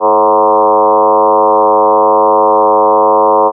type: tone with frequency modulation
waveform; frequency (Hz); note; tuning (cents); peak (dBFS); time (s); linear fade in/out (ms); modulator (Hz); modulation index
sine; 740; F#5; 0; -5; 0-3.52; 50; 101; 3.3
effects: none